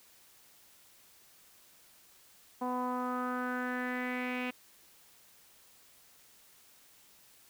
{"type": "tone with low-pass filter sweep", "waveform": "sawtooth", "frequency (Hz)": 250, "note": "B3", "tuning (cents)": 21, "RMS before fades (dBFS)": -35, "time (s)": [2.61, 4.51], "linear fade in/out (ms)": 10, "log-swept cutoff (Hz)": [910, 2600], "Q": 4.7, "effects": ["white hiss -61 dBFS RMS until 7.49 s"]}